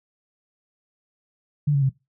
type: tone with pitch steps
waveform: sine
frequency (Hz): 146.5 / 140.13 / 134.03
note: D3 / C#3 / C3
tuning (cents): -4 / +19 / +42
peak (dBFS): -16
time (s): 1.67-1.895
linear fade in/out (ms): 10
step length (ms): 75
effects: noise-tail reverb RT60 0.2 s tail -19 dB re dry